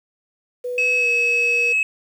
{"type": "tone with pitch glide", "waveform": "sine", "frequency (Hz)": [493.9, 477.4], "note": ["B4", "A#4"], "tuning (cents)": [0, 41], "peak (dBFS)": -23, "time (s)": [0.64, 1.73], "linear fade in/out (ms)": 10, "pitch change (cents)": -59, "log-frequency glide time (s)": [0.98, 1.08]}
{"type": "tone", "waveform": "sine", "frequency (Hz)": 2576, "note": "E7", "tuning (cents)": -41, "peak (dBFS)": -14, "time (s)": [0.78, 1.83], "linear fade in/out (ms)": 2}
{"effects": ["tanh soft clip ceiling -13 dBFS", "8-bit"]}